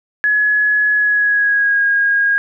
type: tone with pitch glide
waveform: sine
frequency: 1692 to 1633.4 Hz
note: G#6 to G#6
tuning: +32 to -29 cents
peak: -11 dBFS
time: 0.24-2.38 s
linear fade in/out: 0 ms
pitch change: -61 cents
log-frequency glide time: 0.94-1.85 s
effects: none